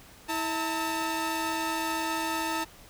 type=tone cluster; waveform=sawtooth; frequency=324.4 / 898 / 1293 Hz; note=E4 / A5 / E6; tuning=-28 / +35 / -34 cents; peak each=-29 / -27 / -33 dBFS; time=0.28-2.65 s; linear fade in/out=20 ms; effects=pink hiss -52 dBFS RMS until 2.89 s